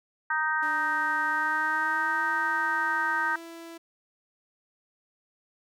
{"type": "harmonic tone", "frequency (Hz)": 311.1, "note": "D#4", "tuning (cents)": 0, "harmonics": [3, 4, 5, 6], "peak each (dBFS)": [-30, -32, -27, -33], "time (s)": [0.3, 3.36], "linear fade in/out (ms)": 5}
{"type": "tone with pitch glide", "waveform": "sawtooth", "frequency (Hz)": [298.5, 333.1], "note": ["D4", "E4"], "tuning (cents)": [28, 18], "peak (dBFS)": -37, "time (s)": [0.62, 3.78], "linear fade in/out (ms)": 10, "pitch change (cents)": 190, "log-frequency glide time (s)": [1.29, 2.23]}
{"effects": []}